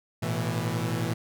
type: chord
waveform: sawtooth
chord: A suspended second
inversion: none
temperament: equal with one note detuned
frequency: 110 / 121.14 / 164.81 Hz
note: A2 / B2 / E3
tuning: 0 / -33 / 0 cents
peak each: -27 dBFS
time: 0.22-1.14 s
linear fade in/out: 10 ms
effects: none